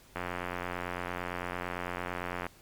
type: click train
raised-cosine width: 0.5 ms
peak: -19 dBFS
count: 206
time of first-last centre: 0.16-2.466 s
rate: 88.9 Hz
effects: pink hiss -58 dBFS RMS until 2.61 s + MP3 96 kbps